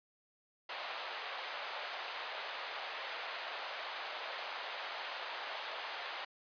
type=band-pass noise; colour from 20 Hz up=pink; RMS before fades=-43 dBFS; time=0.69-6.25 s; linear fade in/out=5 ms; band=610 to 4200 Hz; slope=24 dB/octave; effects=resampled to 11025 Hz